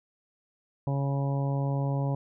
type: harmonic tone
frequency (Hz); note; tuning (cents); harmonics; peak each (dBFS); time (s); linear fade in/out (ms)
138.9; C#3; +4; 1 / 2 / 3 / 4 / 5 / 6 / 7; -26 / -36 / -41 / -37 / -42 / -42 / -42; 0.87-2.15; 2
effects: none